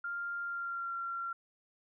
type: tone with pitch glide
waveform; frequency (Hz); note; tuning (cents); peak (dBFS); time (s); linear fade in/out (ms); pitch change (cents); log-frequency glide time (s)
sine; 1396.9 to 1372.1; F6 to F6; 0 to -31; -35; 0.04-1.33; 5; -31; 0.42-0.93
effects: none